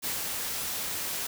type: noise with ADSR envelope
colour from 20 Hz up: white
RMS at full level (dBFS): -31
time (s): 0.02-1.27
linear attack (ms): 34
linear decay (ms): 150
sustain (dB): -2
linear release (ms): 6
effects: none